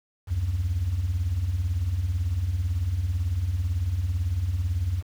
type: beating tone pair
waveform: sine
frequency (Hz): 73.1 / 91.1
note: D2 / F#2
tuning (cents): -7 / -26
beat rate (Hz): 18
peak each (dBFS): -28 / -23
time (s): 0.27-5.03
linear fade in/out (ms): 50
effects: tanh soft clip ceiling -19 dBFS + 8-bit